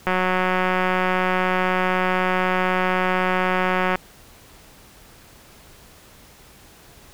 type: click train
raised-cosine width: 0.5 ms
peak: -6 dBFS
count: 716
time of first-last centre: 0.07-3.956 s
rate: 184 Hz
effects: pink hiss -48 dBFS RMS until 7.13 s